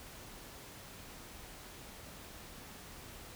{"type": "silence", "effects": ["pink hiss -51 dBFS RMS until 3.35 s"]}